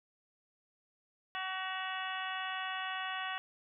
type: harmonic tone with a mistuned harmonic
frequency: 376.8 Hz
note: F#4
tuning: 32 cents sharp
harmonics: 2 / 3 / 4 / 5 / 6 / 7 / 8 / 9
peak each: -42 / -42 / -43 / -42 / -52 / -47 / -45 / -49 dBFS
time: 1.35-3.38 s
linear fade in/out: 0 ms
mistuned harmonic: 8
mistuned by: -60 cents
effects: none